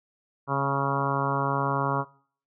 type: harmonic tone with a mistuned harmonic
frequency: 138.59 Hz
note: C#3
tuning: in tune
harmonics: 1 / 2 / 3 / 4 / 5 / 6 / 7 / 8 / 9 / 10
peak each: -29 / -34 / -34 / -34 / -35 / -35 / -30 / -30 / -35 / -35 dBFS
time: 0.47-2.05 s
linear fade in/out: 50 ms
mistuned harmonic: 2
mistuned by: -18 cents
effects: noise-tail reverb RT60 0.5 s tail -21 dB re dry